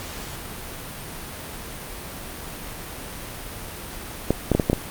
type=clicks; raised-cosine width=2 ms; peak=-4 dBFS; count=6; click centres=4.306 / 4.517 / 4.55 / 4.598 / 4.699 / 4.731 s; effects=pink hiss -35 dBFS RMS until 4.9 s + Opus 48 kbps